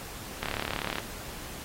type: click train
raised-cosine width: 0.3 ms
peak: -14 dBFS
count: 21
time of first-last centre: 0.43-0.984 s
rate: 36.1 Hz
effects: pink hiss -42 dBFS RMS until 1.64 s + AAC 48 kbps